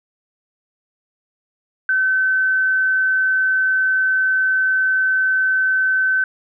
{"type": "tone", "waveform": "sine", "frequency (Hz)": 1529, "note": "G6", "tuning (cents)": -44, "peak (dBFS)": -14, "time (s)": [1.89, 6.24], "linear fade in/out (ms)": 2, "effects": []}